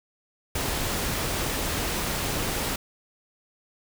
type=noise; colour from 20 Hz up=pink; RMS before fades=-28 dBFS; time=0.55-2.76 s; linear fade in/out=5 ms; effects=none